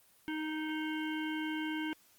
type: harmonic tone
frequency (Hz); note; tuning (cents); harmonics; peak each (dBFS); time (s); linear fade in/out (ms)
311.1; D#4; 0; 1 / 3 / 5 / 7 / 9 / 10; -35 / -45 / -43 / -45 / -50 / -48; 0.28-1.93; 0
effects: white hiss -65 dBFS RMS until 2.18 s + Opus 24 kbps